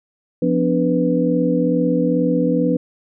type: tone cluster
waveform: sine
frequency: 175.1 / 251.2 / 293.5 / 493.7 Hz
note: F3 / B3 / D4 / B4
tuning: +5 / +30 / -1 / -1 cents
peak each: -20 dBFS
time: 0.42-2.77 s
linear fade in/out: 5 ms
effects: none